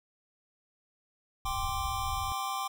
pink low-pass noise, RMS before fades -38 dBFS, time 1.45-2.32 s, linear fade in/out 0 ms, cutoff 100 Hz, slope 24 dB/octave
square chord, G suspended fourth, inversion none, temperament equal, 784 / 1046.5 / 1174.7 Hz, G5 / C6 / D6, 0 / 0 / 0 cents, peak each -37 dBFS, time 1.45-2.68 s, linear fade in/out 10 ms
effects none

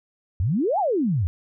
sine exponential two-way sweep, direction up then down, 78.8 to 880 to 78.8 Hz, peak -19 dBFS, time 0.4-1.27 s, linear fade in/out 0 ms, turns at 0.79 s, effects none

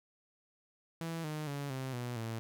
sawtooth tone with pitch steps, 165 / 153.06 / 141.99 / 131.72 / 122.19 / 113.35 Hz, E3 / D#3 / C#3 / C3 / B2 / A#2, +2 / -28 / +42 / +12 / -18 / -48 cents, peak -33 dBFS, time 1.01-2.39 s, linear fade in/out 0 ms, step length 230 ms, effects none

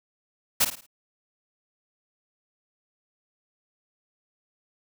white noise with echo, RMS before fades -20 dBFS, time 0.6-0.65 s, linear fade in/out 10 ms, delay 54 ms, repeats 4, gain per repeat -9 dB, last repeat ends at 0.866 s, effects none

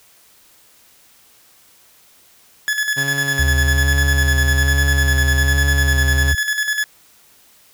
40% pulse tone with tremolo, 1707 Hz, G#6, 47 cents sharp, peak -15 dBFS, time 2.68-6.84 s, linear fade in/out 0 ms, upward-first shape square, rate 10 Hz, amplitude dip 55%
sawtooth tone with vibrato, 137.4 Hz, C#3, 15 cents flat, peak -20 dBFS, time 2.96-6.33 s, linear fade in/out 20 ms, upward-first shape sine, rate 1.2 Hz, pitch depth 35 cents each way
sine tone with pitch glide, 73.42 to 72.95 Hz, D2 to D2, 0 to -11 cents, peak -14 dBFS, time 3.39-6.35 s, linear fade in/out 5 ms, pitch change -11 cents, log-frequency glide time 4.66-4.8 s
effects white hiss -51 dBFS RMS until 7.73 s

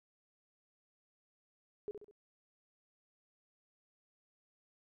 sine tone with echo, 415.3 Hz, G#4, in tune, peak -37 dBFS, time 1.88-1.91 s, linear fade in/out 0 ms, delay 67 ms, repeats 3, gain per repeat -7 dB, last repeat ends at 2.111 s, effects none

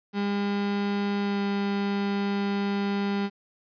35% pulse tone with pitch glide, 201.9 to 200.3 Hz, G#3 to G3, -49 to +38 cents, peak -23 dBFS, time 0.13-3.3 s, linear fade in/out 50 ms, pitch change -13 cents, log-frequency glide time 1.2-1.42 s, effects resampled to 11025 Hz + 10-bit

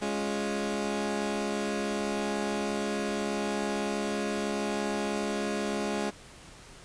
20% pulse chord, Db major, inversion second, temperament equal, 207.7 / 277.2 / 349.2 Hz, Ab3 / Db4 / F4, 0 / 0 / 0 cents, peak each -26 / -31 / -31 dBFS, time 0.01-6.11 s, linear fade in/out 20 ms, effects pink hiss -50 dBFS RMS until 6.84 s + resampled to 22050 Hz

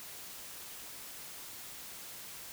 silence, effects white hiss -47 dBFS RMS until 2.52 s

